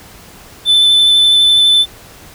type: tone with vibrato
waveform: triangle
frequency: 3520 Hz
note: A7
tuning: in tune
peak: -5 dBFS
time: 0.65-1.86 s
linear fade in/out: 50 ms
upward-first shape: sine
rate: 12 Hz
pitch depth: 11 cents each way
effects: pink hiss -38 dBFS RMS until 2.34 s